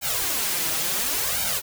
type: noise with flanger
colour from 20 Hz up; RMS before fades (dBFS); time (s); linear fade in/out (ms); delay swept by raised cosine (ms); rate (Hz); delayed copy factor
white; -25; 0.01-1.62; 50; 1.3 to 6.3; 0.71; +0.95
effects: none